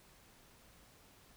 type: silence
effects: pink hiss -63 dBFS RMS until 1.36 s